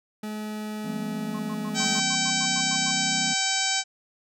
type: tone with pitch glide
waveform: 40% pulse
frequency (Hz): 213.2 to 212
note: G#3 to G#3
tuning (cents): +46 to +36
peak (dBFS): -30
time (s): 0.23-2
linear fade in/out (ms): 5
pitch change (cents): -10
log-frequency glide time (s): 1.15-1.65
type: chord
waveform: triangle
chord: C dominant seventh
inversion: first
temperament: equal with one note detuned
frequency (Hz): 164.81 / 196 / 229.3 / 261.6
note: E3 / G3 / Bb3 / C4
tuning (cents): 0 / 0 / -28 / 0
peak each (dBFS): -35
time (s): 0.84-3.34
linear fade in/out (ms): 10
type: tone bursts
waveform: sine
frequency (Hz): 1068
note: C6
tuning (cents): +35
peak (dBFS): -38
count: 11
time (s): 1.34-2.913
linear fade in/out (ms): 5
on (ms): 53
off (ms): 99
type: harmonic tone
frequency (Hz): 772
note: G5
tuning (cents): -27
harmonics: 1 / 2 / 3 / 4 / 5 / 6 / 7 / 8 / 9 / 10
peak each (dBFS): -32 / -32 / -32 / -32 / -32 / -32 / -32 / -32 / -32 / -32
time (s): 1.74-3.84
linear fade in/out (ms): 50
effects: none